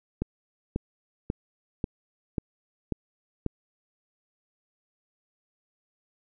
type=click train; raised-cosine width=3 ms; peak=-14 dBFS; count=7; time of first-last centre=0.22-3.463 s; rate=1.85 Hz; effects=none